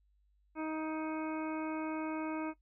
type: harmonic tone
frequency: 313.8 Hz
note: D#4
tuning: 15 cents sharp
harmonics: 1 / 2 / 3 / 4 / 5 / 7 / 8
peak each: -36 / -44 / -43 / -47 / -51 / -50 / -53 dBFS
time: 0.55-2.54 s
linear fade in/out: 50 ms
effects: noise-tail reverb RT60 0.1 s tail -18 dB re dry + added 50 Hz sine -68 dBFS peak until 2.61 s